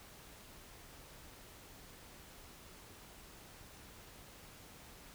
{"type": "silence", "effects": ["pink hiss -56 dBFS RMS until 5.14 s"]}